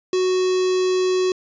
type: tone with notch filter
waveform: square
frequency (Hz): 370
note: F#4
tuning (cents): 0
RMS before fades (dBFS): -19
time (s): 0.13-1.32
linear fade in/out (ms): 2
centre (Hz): 1500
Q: 0.86
effects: resampled to 16000 Hz + 9-bit